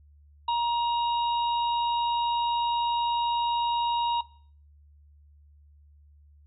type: harmonic tone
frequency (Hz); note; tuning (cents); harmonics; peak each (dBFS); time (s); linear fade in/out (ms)
944; A#5; +22; 1 / 3 / 4; -23 / -38 / -37; 0.48-4.21; 5
effects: noise-tail reverb RT60 0.5 s tail -19 dB re dry + added 73 Hz sine -53 dBFS peak until 6.46 s